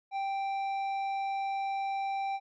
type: tone with tanh clipping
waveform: triangle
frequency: 784 Hz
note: G5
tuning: in tune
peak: -32 dBFS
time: 0.11-2.4 s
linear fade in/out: 50 ms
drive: 13 dB
effects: none